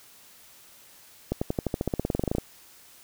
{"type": "accelerating click train", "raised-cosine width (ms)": 2, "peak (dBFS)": -12, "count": 19, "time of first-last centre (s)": [1.32, 2.383], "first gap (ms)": 95, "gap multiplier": 0.94, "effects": ["white hiss -53 dBFS RMS until 3.03 s"]}